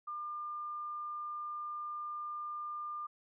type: tone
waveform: sine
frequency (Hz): 1200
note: D6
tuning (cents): +37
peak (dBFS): -38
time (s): 0.07-3.07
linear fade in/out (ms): 10
effects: none